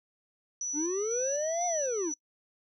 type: tone with tremolo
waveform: sine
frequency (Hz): 5920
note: F#8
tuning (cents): 0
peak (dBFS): -31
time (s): 0.61-2.14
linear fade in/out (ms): 2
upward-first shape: square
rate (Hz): 2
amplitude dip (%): 40
type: linear two-way sweep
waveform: triangle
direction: up then down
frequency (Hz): 278.4 to 720 to 278.4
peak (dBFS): -27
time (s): 0.73-2.13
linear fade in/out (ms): 50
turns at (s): 1.66
effects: noise-tail reverb RT60 0.1 s tail -23 dB re dry